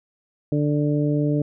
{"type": "harmonic tone", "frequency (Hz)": 147.4, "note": "D3", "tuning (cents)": 7, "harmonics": [1, 2, 3, 4], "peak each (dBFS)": [-21, -22, -28, -30], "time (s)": [0.52, 1.42], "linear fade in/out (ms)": 2, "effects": []}